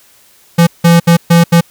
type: tone bursts at uneven times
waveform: square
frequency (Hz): 169.5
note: E3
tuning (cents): +49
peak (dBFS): -4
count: 5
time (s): 0.58-0.67 / 0.84-1 / 1.07-1.17 / 1.3-1.44 / 1.52-1.61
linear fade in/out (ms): 10
effects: white hiss -46 dBFS RMS until 1.7 s